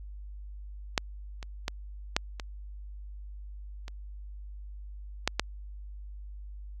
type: clicks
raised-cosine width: 0.2 ms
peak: -6 / -24 / -12 / -6 / -19 / -25 / -7 / -7 dBFS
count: 8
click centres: 0.978 / 1.428 / 1.681 / 2.165 / 2.398 / 3.881 / 5.276 / 5.396 s
effects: added 50 Hz sine -40 dBFS peak until 6.8 s